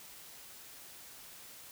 silence, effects white hiss -52 dBFS RMS until 1.71 s

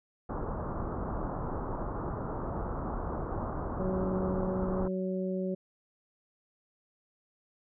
pink low-pass noise, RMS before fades -35 dBFS, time 0.29-4.88 s, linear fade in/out 5 ms, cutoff 1300 Hz, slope 48 dB/octave
harmonic tone, 186.9 Hz, F#3, 18 cents sharp, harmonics 1 / 2 / 3, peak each -32 / -35 / -37 dBFS, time 3.79-5.55 s, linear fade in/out 10 ms
effects none

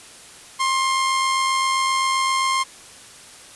sawtooth tone with amplitude modulation, 1060 Hz, C6, 22 cents sharp, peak -13 dBFS, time 0.59-2.64 s, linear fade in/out 20 ms, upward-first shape sine, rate 87.6 Hz, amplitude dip 30%, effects white hiss -43 dBFS RMS until 3.55 s + resampled to 24000 Hz

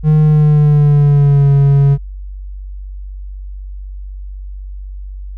triangle tone with pitch glide, 153.4 to 139.86 Hz, D#3 to C#3, -24 to +16 cents, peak -4 dBFS, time 0.03-1.98 s, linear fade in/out 50 ms, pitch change -160 cents, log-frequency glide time 0.2-1.5 s, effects added 48 Hz sine -24 dBFS peak until 5.37 s

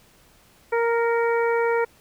harmonic tone with a mistuned harmonic, 465.8 Hz, A#4, 1 cent flat, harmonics 1 / 2 / 3 / 4 / 5, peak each -20 / -26 / -30 / -32 / -34 dBFS, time 0.72-1.85 s, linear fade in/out 10 ms, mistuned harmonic 5, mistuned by -35 cents, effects pink hiss -56 dBFS RMS until 2 s

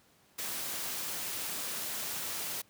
white noise, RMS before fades -37 dBFS, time 0.38-2.62 s, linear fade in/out 10 ms, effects pink hiss -65 dBFS RMS until 2.69 s + high-pass 100 Hz 12 dB/octave

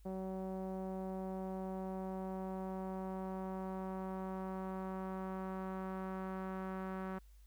sawtooth tone with low-pass filter sweep, 188.9 Hz, F#3, 36 cents sharp, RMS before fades -42 dBFS, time 0.05-7.19 s, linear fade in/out 10 ms, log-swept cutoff 660 to 1400 Hz, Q 1.7, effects added 50 Hz sine -57 dBFS peak until 7.46 s + white hiss -74 dBFS RMS until 7.46 s

